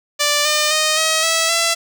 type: tone with pitch steps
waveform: 5% pulse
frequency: 587.3 / 603.1 / 619.4 / 636 / 653.2 / 670.7 Hz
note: D5 / D5 / D#5 / D#5 / E5 / E5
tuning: 0 / +46 / -8 / +38 / -16 / +30 cents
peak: -3 dBFS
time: 0.19-1.75 s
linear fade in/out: 20 ms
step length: 260 ms
effects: none